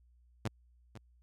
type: tone with echo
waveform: sawtooth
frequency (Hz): 110.7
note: A2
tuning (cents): +11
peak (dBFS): -28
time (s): 0.45-0.48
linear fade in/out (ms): 5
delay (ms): 500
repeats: 1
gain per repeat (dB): -14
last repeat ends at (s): 0.98
effects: added 60 Hz sine -62 dBFS peak until 1.22 s + low-pass 10000 Hz 12 dB/octave